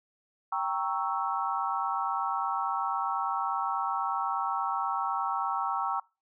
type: chord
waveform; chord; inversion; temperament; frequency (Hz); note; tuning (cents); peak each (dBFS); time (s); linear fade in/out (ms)
sine; G diminished seventh; none; equal; 784 / 932.3 / 1108.7 / 1318.5; G5 / Bb5 / Db6 / Fb6; 0 / 0 / 0 / 0; -33; 0.52-6; 5
effects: noise-tail reverb RT60 0.3 s tail -25 dB re dry